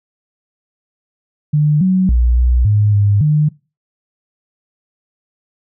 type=tone with pitch steps; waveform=sine; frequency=149.7 / 186.6 / 60 / 61.3 / 104.5 / 101.9 / 150.9 Hz; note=D3 / F#3 / B1 / B1 / G#2 / G#2 / D3; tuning=+33 / +15 / -49 / -12 / +11 / -32 / +47 cents; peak=-9 dBFS; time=1.53-3.49 s; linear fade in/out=10 ms; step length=280 ms; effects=noise-tail reverb RT60 0.3 s tail -22 dB re dry